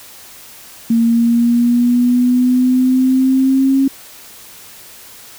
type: exponential sweep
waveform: sine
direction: up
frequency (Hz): 229.2 to 271.4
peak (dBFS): -9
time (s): 0.9-3.88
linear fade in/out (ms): 5
effects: white hiss -38 dBFS RMS until 5.38 s